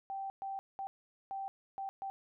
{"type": "tone bursts at uneven times", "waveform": "sine", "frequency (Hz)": 780, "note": "G5", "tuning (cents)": -9, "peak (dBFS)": -37, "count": 6, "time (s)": [[0.1, 0.3], [0.42, 0.59], [0.79, 0.87], [1.31, 1.48], [1.78, 1.89], [2.02, 2.1]], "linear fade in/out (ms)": 0, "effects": []}